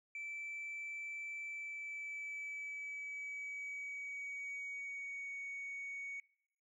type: tone with pitch glide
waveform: sine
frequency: 2324 to 2234 Hz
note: D7 to C#7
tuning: -19 to +13 cents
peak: -40 dBFS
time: 0.15-6.2 s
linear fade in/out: 2 ms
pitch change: -68 cents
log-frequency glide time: 1.45-5.38 s
effects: noise-tail reverb RT60 0.6 s tail -21 dB re dry + tanh soft clip ceiling -40 dBFS